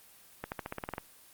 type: accelerating click train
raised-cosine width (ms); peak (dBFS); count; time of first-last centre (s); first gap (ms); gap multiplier
0.5; -20; 10; 0.44-0.981; 79; 0.93
effects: white hiss -57 dBFS RMS until 1.33 s + Opus 24 kbps